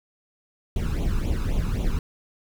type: noise with flanger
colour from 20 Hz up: brown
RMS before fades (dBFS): -24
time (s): 0.76-1.99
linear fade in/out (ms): 2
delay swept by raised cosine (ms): 0.29 to 0.81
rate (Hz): 3.8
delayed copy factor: +0.8
effects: none